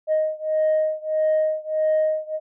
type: beating tone pair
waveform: sine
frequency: 622.3 / 623.9 Hz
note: D#5 / D#5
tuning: 0 / +5 cents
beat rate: 1.6 Hz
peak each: -20 / -21 dBFS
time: 0.07-2.4 s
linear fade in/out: 50 ms
effects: tanh soft clip ceiling -14 dBFS

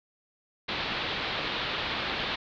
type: low-pass noise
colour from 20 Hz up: white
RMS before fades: -32 dBFS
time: 0.68-2.36 s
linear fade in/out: 10 ms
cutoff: 4100 Hz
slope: 48 dB/octave
effects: none

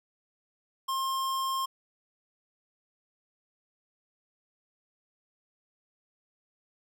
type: tone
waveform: square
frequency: 1064 Hz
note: C6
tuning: 29 cents sharp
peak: -29 dBFS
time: 0.88-1.66 s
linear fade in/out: 10 ms
effects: none

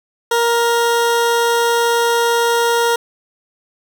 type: tone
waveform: 20% pulse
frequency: 469 Hz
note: A#4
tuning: 11 cents sharp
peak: -8 dBFS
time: 0.31-2.96 s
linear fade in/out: 5 ms
effects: none

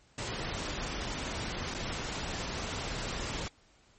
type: noise with dropouts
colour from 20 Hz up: pink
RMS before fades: -36 dBFS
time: 0.18-3.48 s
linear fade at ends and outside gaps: 2 ms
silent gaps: 1.74-1.747 s
effects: pink hiss -64 dBFS RMS until 3.98 s + MP3 32 kbps

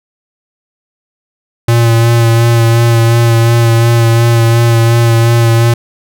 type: tone with vibrato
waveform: square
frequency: 116.2 Hz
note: A#2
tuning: 5 cents flat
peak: -6 dBFS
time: 1.68-5.74 s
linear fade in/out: 5 ms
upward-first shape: sine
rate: 2.8 Hz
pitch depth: 22 cents each way
effects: none

